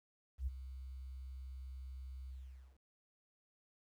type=tone with ADSR envelope; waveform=sine; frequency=65.1 Hz; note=C2; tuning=8 cents flat; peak=-33 dBFS; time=0.38-2.79 s; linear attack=91 ms; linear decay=19 ms; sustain=-12 dB; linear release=480 ms; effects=12-bit